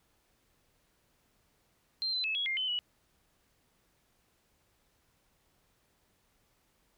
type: tone with pitch steps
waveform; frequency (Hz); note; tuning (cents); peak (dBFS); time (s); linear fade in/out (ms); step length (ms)
sine; 4153 / 4040 / 2598 / 3331 / 2114 / 3044 / 2934; C8 / B7 / E7 / G#7 / C7 / F#7 / F#7; -14 / +39 / -26 / +4 / +17 / +48 / -15; -30; 2.02-2.79; 0; 110
effects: pink hiss -72 dBFS RMS until 6.97 s